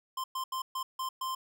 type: tone bursts at uneven times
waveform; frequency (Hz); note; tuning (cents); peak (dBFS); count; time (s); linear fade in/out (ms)
square; 1045; C6; -2; -33; 6; 0.17-0.24 / 0.35-0.44 / 0.52-0.62 / 0.75-0.83 / 0.99-1.09 / 1.21-1.35; 5
effects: none